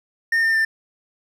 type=tone with pitch steps; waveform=triangle; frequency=1825 / 1806.1 / 1787.4 Hz; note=A#6 / A6 / A6; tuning=-37 / +45 / +27 cents; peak=-14 dBFS; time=0.32-0.65 s; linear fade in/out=5 ms; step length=110 ms; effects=none